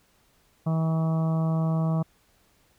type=harmonic tone; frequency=161.2 Hz; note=E3; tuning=38 cents flat; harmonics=1 / 2 / 3 / 4 / 5 / 6 / 7 / 8; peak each=-22 / -38 / -41 / -35 / -41 / -45 / -40 / -49 dBFS; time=0.66-2.03 s; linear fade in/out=10 ms; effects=pink hiss -64 dBFS RMS until 2.78 s